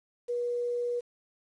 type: tone with quantisation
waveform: sine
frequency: 482.9 Hz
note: B4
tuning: 39 cents flat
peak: -28 dBFS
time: 0.28-1.01 s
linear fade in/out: 20 ms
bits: 9
effects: resampled to 22050 Hz